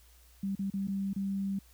sine tone with dropouts, 196 Hz, G3, in tune, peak -30 dBFS, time 0.43-1.59 s, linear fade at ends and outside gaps 5 ms, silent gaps 0.553-0.591 / 0.702-0.737 / 0.873-0.882 / 1.133-1.161 s, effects added 60 Hz sine -58 dBFS peak until 1.73 s + white hiss -63 dBFS RMS until 1.73 s

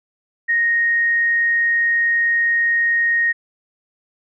sine tone, 1864.7 Hz, A#6, in tune, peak -14 dBFS, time 0.48-3.33 s, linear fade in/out 20 ms, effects none

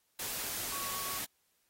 sine tone in noise, 1118 Hz, C#6, 14 cents sharp, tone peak -42 dBFS, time 0.72-1.18 s, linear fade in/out 5 ms, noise white, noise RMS -38 dBFS, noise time 0.19-1.25 s, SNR -7 dB, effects white hiss -75 dBFS RMS until 1.69 s + AAC 48 kbps

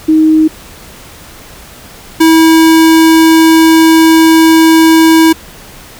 sine / square tone pair in turn, 314 / 323.4 Hz, D#4 / E4, +16 / -33 cents, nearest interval minor second, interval 51 cents, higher second, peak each -3 / -3 dBFS, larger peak neither, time 0.08-0.48 / 2.2-5.33 s, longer second, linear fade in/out 10 ms, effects pink hiss -33 dBFS RMS until 5.99 s

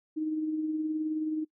sine tone with tremolo, 311.1 Hz, D#4, in tune, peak -26 dBFS, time 0.16-1.45 s, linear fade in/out 20 ms, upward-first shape triangle, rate 19 Hz, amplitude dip 45%, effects noise-tail reverb RT60 0.1 s tail -22 dB re dry

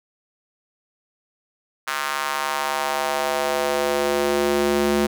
square tone with high-pass filter sweep, 71.8 Hz, D2, 39 cents flat, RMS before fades -22 dBFS, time 1.87-5.07 s, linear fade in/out 10 ms, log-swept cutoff 1300 to 270 Hz, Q 1.9, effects none

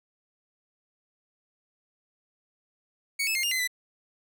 sawtooth tone with pitch steps, 2232 / 2610 / 2121 / 2819 / 2045 / 1991 Hz, C#7 / E7 / C7 / F7 / C7 / B6, +11 / -18 / +23 / +16 / -40 / +14 cents, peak -22 dBFS, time 3.19-3.676 s, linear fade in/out 10 ms, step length 81 ms, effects none

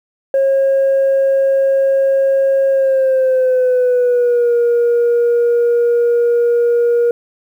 sine tone with pitch glide, 542 to 474.6 Hz, C#5 to A#4, -39 to +31 cents, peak -8 dBFS, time 0.34-7.11 s, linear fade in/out 2 ms, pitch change -230 cents, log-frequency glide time 2.7-4.54 s, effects tanh soft clip ceiling -8 dBFS + 8-bit

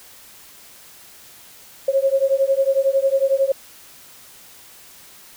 sine beating tone pair, 537 / 548 Hz, C5 / C#5, +45 / -20 cents, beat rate 11 Hz, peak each -18 dBFS, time 1.88-3.52 s, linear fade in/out 5 ms, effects white hiss -45 dBFS RMS until 5.36 s

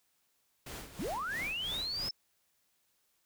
pink noise with tremolo, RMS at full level -43 dBFS, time 0.66-2.09 s, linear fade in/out 5 ms, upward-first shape sine, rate 3 Hz, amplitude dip 70%
sine linear sweep, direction up, 129.3 to 5320 Hz, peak -34 dBFS, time 0.99-2.11 s, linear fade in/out 5 ms
effects white hiss -75 dBFS RMS until 3.25 s

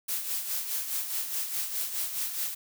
blue noise with tremolo, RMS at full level -30 dBFS, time 0.08-2.55 s, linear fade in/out 10 ms, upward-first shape sine, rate 4.8 Hz, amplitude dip 55%, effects none

